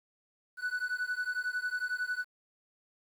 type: beating tone pair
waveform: triangle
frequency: 1480 / 1491 Hz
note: F#6 / F#6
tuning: 0 / +13 cents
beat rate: 11 Hz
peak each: -33 / -33 dBFS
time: 0.57-2.25 s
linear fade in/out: 50 ms
effects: 10-bit